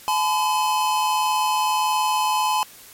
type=tone pair together; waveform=square; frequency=853.5 / 1015 Hz; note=G#5 / B5; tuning=+47 / +47 cents; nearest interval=minor third; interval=300 cents; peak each=-22 dBFS; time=0.08-2.63 s; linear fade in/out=0 ms; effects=white hiss -45 dBFS RMS until 2.93 s + MP3 64 kbps